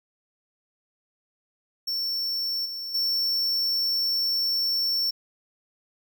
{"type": "tone with level steps", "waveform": "square", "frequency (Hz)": 5430, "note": "F8", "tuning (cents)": -50, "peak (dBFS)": [-26, -32, -23], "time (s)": [1.87, 5.11], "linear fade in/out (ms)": 10, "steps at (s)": [2.65, 2.94], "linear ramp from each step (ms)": 10, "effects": []}